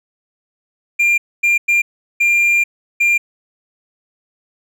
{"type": "tone bursts at uneven times", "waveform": "triangle", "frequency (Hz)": 2393, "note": "D7", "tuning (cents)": 32, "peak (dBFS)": -9, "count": 5, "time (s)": [[0.99, 1.18], [1.43, 1.58], [1.68, 1.82], [2.2, 2.64], [3, 3.18]], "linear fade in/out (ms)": 10, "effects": []}